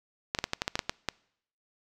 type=clicks; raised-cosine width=0.2 ms; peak=-10 dBFS; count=10; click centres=0.349 / 0.388 / 0.441 / 0.534 / 0.619 / 0.679 / 0.755 / 0.792 / 0.895 / 1.087 s; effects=noise-tail reverb RT60 0.7 s tail -25 dB re dry